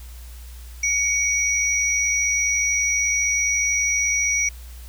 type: tone pair together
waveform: sine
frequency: 2247 / 5798 Hz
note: C#7 / F#8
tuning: +23 / -36 cents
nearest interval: octave + major third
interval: 1641 cents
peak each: -21 dBFS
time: 0.83-4.49 s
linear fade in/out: 5 ms
effects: added 60 Hz sine -36 dBFS peak until 4.88 s + white hiss -48 dBFS RMS until 4.88 s